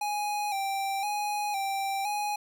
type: tone with vibrato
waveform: square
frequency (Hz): 807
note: G#5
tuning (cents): -50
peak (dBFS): -29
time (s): 0.01-2.36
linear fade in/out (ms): 5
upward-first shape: square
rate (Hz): 0.98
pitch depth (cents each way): 50
effects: none